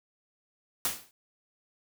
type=noise with exponential decay; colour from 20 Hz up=white; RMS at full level=-26 dBFS; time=0.85-1.11 s; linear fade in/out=1 ms; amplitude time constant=55 ms; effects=none